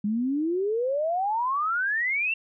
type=exponential sweep; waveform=sine; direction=up; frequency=200.9 to 2746 Hz; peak=-23 dBFS; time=0.04-2.34 s; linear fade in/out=5 ms; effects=none